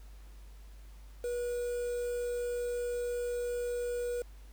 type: tone with quantisation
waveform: triangle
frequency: 484.6 Hz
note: B4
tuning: 33 cents flat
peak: -30 dBFS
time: 1.24-4.22 s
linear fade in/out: 2 ms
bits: 8
effects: added 50 Hz sine -48 dBFS peak until 4.52 s + pink hiss -63 dBFS RMS until 4.52 s